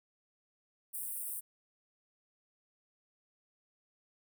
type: high-pass noise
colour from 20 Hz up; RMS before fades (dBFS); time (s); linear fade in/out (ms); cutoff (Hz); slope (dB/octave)
pink; -40; 0.93-1.41; 20; 8500; 96
effects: none